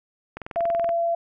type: click train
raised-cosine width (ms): 0.5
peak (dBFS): -19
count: 12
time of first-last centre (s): 0.37-0.891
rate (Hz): 21.1
type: tone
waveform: sine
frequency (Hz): 678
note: E5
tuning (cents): +49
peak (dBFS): -20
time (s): 0.56-1.15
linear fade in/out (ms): 5
effects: none